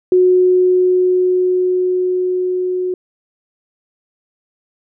sine tone with level ramp, 365.6 Hz, F#4, 21 cents flat, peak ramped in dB -7 to -16 dBFS, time 0.12-2.94 s, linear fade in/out 2 ms, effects none

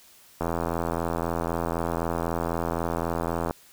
click train, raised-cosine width 1 ms, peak -13 dBFS, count 261, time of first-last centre 0.41-3.509 s, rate 83.9 Hz, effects white hiss -54 dBFS RMS until 3.72 s

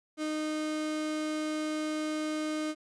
35% pulse tone, 308.1 Hz, D#4, 17 cents flat, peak -29 dBFS, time 0.17-2.75 s, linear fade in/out 50 ms, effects resampled to 22050 Hz + 11-bit

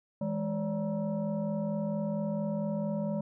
sine tone with frequency modulation, 207.7 Hz, G#3, in tune, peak -29 dBFS, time 0.21-3.21 s, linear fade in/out 5 ms, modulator 371 Hz, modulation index 1.1, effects none

